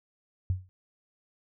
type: tone with exponential decay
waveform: sine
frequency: 92.5 Hz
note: F#2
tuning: in tune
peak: -21 dBFS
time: 0.5-0.69 s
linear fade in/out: 0 ms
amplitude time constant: 41 ms
effects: none